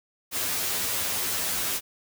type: noise with comb filter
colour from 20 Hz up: white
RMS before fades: -28 dBFS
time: 0.31-1.81 s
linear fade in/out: 50 ms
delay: 11 ms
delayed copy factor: +0.75
effects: none